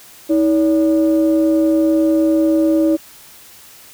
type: tone pair together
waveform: sine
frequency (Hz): 319.9 / 570.8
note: D#4 / D5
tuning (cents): +48 / -49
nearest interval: minor seventh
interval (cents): 1003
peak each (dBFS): -11 / -17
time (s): 0.29-2.97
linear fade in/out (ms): 20
effects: tanh soft clip ceiling -5 dBFS + white hiss -42 dBFS RMS until 3.93 s